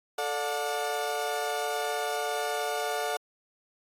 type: chord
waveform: 30% pulse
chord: D major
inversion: second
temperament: equal with one note detuned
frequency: 440 / 587.3 / 721.8 Hz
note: A4 / D5 / F#5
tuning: 0 / 0 / -43 cents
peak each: -31 / -32 / -29 dBFS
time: 0.18-3.17 s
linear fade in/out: 5 ms
effects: AAC 48 kbps